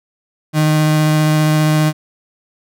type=tone with vibrato; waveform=35% pulse; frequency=154.1 Hz; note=D#3; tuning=16 cents flat; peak=-9 dBFS; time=0.53-1.93 s; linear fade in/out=50 ms; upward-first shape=sine; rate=15 Hz; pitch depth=9 cents each way; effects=none